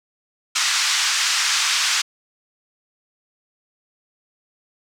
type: band-pass noise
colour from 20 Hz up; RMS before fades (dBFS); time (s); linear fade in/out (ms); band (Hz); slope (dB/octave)
white; -20; 0.55-2.02; 10; 1100 to 6700; 24
effects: none